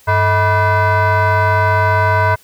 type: tone with frequency modulation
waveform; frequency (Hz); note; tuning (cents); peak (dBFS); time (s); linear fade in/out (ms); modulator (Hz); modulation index
sine; 440; A4; 0; -8; 0.07-2.36; 20; 539; 2.1
effects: tanh soft clip ceiling -8 dBFS + white hiss -48 dBFS RMS until 2.43 s